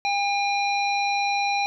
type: harmonic tone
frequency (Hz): 805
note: G5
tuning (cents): +46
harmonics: 1 / 3 / 5 / 7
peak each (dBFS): -23 / -26 / -31 / -38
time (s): 0.05-1.66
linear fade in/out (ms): 0
effects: none